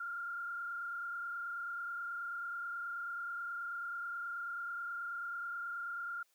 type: tone with frequency modulation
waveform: sine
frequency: 1396.9 Hz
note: F6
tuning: in tune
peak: -38 dBFS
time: 0-6.23 s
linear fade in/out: 5 ms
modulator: 29.3 Hz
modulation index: 0.97
effects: white hiss -74 dBFS RMS until 6.34 s + high-pass 400 Hz 12 dB/octave